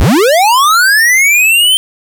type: linear sweep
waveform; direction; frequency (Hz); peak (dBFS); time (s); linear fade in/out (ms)
square; up; 33.31 to 3136; -6; 0-1.77; 0
effects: none